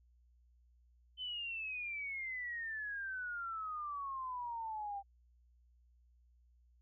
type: exponential sweep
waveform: sine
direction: down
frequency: 3070 to 784 Hz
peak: -39 dBFS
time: 1.17-5.03 s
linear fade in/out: 50 ms
effects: added 60 Hz sine -65 dBFS peak until 6.81 s